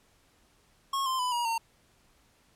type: tone with pitch steps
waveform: square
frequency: 1091 / 1043.5 / 998.1 / 954.7 / 913.2 Hz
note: C#6 / C6 / B5 / A#5 / A#5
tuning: -28 / -5 / +18 / +41 / -36 cents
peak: -28 dBFS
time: 0.93-1.58 s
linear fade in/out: 5 ms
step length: 130 ms
effects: pink hiss -65 dBFS RMS until 2.55 s + low-pass 12000 Hz 12 dB/octave